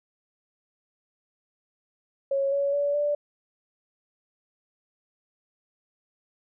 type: tone with pitch steps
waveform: sine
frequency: 550 / 561.6 / 573.4 / 585.4 Hz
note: C#5 / C#5 / D5 / D5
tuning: -14 / +22 / -42 / -6 cents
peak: -22 dBFS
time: 2.31-3.15 s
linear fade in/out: 5 ms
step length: 210 ms
effects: none